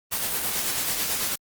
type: noise with tremolo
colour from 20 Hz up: white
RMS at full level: -25 dBFS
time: 0.11-1.36 s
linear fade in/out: 20 ms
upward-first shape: sine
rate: 9.1 Hz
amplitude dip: 35%
effects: Opus 24 kbps